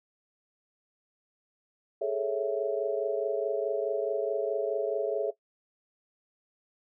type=chord; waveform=sine; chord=A major seventh; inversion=third; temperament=equal; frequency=415.3 / 440 / 554.4 / 659.3 Hz; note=G#4 / A4 / C#5 / E5; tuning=0 / 0 / 0 / 0 cents; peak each=-32 dBFS; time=2.01-5.31 s; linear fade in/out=10 ms; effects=noise-tail reverb RT60 0.1 s tail -17 dB re dry